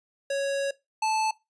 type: tone pair in turn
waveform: square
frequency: 554.4 / 874.5 Hz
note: C#5 / A5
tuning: 0 / -11 cents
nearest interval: minor sixth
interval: 789 cents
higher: second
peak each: -26 / -24 dBFS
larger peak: second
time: 0.3-0.71 / 1.02-1.31 s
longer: first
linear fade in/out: 5 ms
effects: noise-tail reverb RT60 0.2 s tail -19 dB re dry + resampled to 22050 Hz